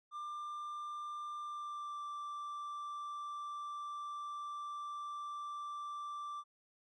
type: tone with pitch glide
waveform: triangle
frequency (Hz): 1191 to 1173.9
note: D6 to D6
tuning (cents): +24 to -1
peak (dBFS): -39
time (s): 0.11-6.44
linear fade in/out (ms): 50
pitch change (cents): -25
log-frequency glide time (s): 1.39-2.02
effects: resampled to 24000 Hz